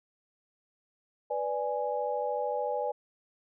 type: chord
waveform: sine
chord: G# diminished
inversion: first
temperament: equal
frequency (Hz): 493.9 / 587.3 / 830.6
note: B4 / D5 / G#5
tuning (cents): 0 / 0 / 0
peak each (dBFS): -33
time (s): 1.3-2.92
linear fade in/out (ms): 10
effects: none